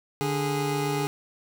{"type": "tone pair together", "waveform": "25% pulse", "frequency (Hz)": [146.84, 412.7], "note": ["D3", "G#4"], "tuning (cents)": [0, -11], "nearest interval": "octave + tritone", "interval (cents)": 1789, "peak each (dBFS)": [-24, -24], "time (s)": [0.21, 1.07], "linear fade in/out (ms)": 0, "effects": []}